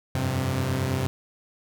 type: chord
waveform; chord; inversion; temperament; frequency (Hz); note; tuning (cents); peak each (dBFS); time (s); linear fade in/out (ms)
sawtooth; F suspended second; none; equal with one note detuned; 89.14 / 98 / 130.81; F2 / G2 / C3; +36 / 0 / 0; -27 / -26 / -22; 0.15-1.07; 0
effects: none